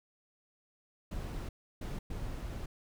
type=noise bursts at uneven times; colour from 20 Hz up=brown; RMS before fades=-39 dBFS; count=3; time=1.11-1.49 / 1.81-1.99 / 2.1-2.66 s; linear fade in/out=5 ms; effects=none